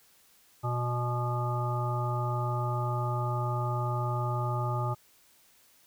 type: harmonic tone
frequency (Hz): 121.8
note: B2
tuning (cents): -24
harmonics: 1 / 3 / 5 / 7 / 9 / 10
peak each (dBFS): -29 / -40 / -39 / -36 / -47 / -36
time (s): 0.63-4.95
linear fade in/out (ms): 20
effects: white hiss -62 dBFS RMS until 5.86 s